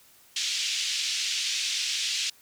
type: band-pass noise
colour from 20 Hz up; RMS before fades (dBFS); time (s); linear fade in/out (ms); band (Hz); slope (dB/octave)
pink; -29; 0.36-2.3; 5; 2700 to 6600; 24
effects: white hiss -57 dBFS RMS until 2.41 s